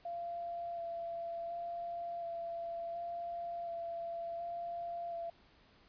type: tone with vibrato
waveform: sine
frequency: 683 Hz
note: F5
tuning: 39 cents flat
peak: -38 dBFS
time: 0.05-5.3 s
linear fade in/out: 5 ms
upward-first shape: square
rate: 0.69 Hz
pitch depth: 12 cents each way
effects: pink hiss -65 dBFS RMS until 5.88 s + resampled to 11025 Hz